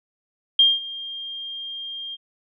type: tone with ADSR envelope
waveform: sine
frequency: 3207 Hz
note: G7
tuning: 39 cents sharp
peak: -10 dBFS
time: 0.59-2.17 s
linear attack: 4 ms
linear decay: 200 ms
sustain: -20 dB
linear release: 32 ms
effects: none